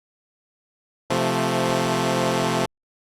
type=chord; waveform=10% pulse; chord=F major; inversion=second; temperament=equal with one note detuned; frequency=130.81 / 173.81 / 220 Hz; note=C3 / F3 / A3; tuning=0 / -8 / 0 cents; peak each=-16 dBFS; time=1.1-2.66 s; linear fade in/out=5 ms; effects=low-pass 10000 Hz 12 dB/octave + Opus 48 kbps